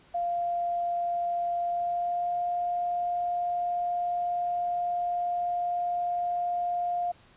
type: tone with pitch glide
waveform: sine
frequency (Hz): 696 to 704.1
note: F5 to F5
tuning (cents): -6 to +14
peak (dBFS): -26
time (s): 0.14-7.12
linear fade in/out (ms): 10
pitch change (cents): +20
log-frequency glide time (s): 1.59-2.37
effects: pink hiss -58 dBFS RMS until 7.36 s + resampled to 8000 Hz